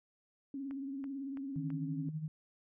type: tone with vibrato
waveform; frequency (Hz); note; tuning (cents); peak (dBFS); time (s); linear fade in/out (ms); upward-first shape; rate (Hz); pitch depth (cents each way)
sine; 273.6; C#4; -23; -38; 0.54-2.09; 2; triangle; 18; 70
type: click train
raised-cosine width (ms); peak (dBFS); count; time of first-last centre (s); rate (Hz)
0.5; -38; 4; 0.71-1.703; 3.02
type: tone with tremolo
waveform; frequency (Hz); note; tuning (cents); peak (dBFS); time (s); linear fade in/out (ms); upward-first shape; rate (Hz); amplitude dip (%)
sine; 155.56; D#3; 0; -34; 1.56-2.28; 0; sine; 12; 65
effects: none